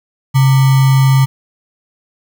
sine tone with sample-and-hold, 134.2 Hz, C3, 44 cents sharp, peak -6 dBFS, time 0.34-1.26 s, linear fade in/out 20 ms, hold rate 1050 Hz, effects none

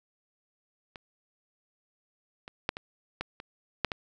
clicks, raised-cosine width 0.3 ms, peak -26 / -26 / -10 / -21 / -16 / -25 / -9 / -16 dBFS, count 8, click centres 0.958 / 2.479 / 2.691 / 2.769 / 3.21 / 3.401 / 3.847 / 3.918 s, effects none

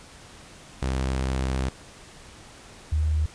sawtooth / sine tone pair in turn, 65.4 / 77.05 Hz, C2 / D#2, 0 / -16 cents, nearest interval minor third, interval 284 cents, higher second, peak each -20 / -20 dBFS, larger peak neither, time 0.82-1.69 / 2.92-3.26 s, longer first, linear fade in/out 5 ms, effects pink hiss -47 dBFS RMS until 3.34 s + resampled to 22050 Hz

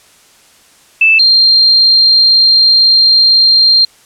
sine tone pair in turn, 2637 / 4186 Hz, E7 / C8, 0 / 0 cents, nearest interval minor sixth, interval 800 cents, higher second, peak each -4 dBFS, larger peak neither, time 1.01-1.19 / 1.19-3.85 s, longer second, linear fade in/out 5 ms, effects white hiss -45 dBFS RMS until 4.05 s + low-pass 10000 Hz 12 dB/octave

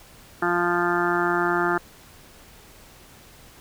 harmonic tone, 174.61 Hz, F3, in tune, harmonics 1 / 2 / 4 / 5 / 6 / 7 / 8 / 9 / 10, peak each -33 / -24 / -29 / -29 / -34 / -28 / -27 / -31 / -32 dBFS, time 0.42-1.78 s, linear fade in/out 5 ms, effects pink hiss -49 dBFS RMS until 3.6 s

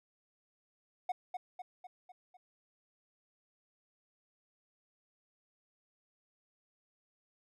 triangle tone with echo, 732 Hz, F#5, 19 cents flat, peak -29 dBFS, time 1.09-1.12 s, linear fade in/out 5 ms, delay 250 ms, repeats 5, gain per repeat -5 dB, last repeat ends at 2.37 s, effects none

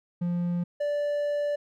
triangle tone pair in turn, 174.61 / 583.6 Hz, F3 / D5, 0 / -11 cents, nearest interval octave + major sixth, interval 2089 cents, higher second, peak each -23 dBFS, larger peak neither, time 0.21-0.64 / 0.8-1.56 s, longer second, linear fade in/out 10 ms, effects none

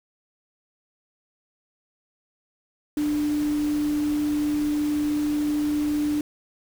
sine tone in noise, 297 Hz, D4, 20 cents sharp, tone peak -21 dBFS, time 2.97-6.21 s, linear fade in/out 2 ms, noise pink, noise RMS -39 dBFS, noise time 2.97-6.21 s, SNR +15 dB, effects none

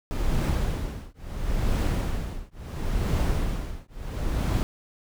brown noise with tremolo, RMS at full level -22 dBFS, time 0.11-4.63 s, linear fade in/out 0 ms, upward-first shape triangle, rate 0.73 Hz, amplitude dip 100%, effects none

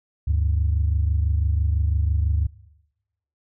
sine tone pair together, 73.42 / 99.43 Hz, D2 / G2, 0 / +25 cents, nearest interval perfect fourth, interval 525 cents, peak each -18 / -23 dBFS, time 0.27-2.47 s, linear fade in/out 10 ms, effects noise-tail reverb RT60 1.0 s tail -24 dB re dry + tanh soft clip ceiling -11 dBFS

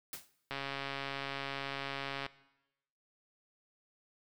white noise with exponential decay, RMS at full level -39 dBFS, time 0.13-0.31 s, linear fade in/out 1 ms, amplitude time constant 38 ms
click train, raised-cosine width 0.3 ms, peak -22 dBFS, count 243, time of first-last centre 0.51-2.264 s, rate 138 Hz
effects noise-tail reverb RT60 0.9 s tail -18 dB re dry

